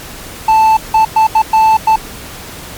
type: tone bursts at uneven times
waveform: triangle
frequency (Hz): 880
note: A5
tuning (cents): 0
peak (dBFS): -3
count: 6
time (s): 0.48-0.77 / 0.94-1.05 / 1.16-1.27 / 1.35-1.42 / 1.53-1.77 / 1.87-1.96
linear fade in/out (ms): 5
effects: pink hiss -29 dBFS RMS until 2.77 s + MP3 96 kbps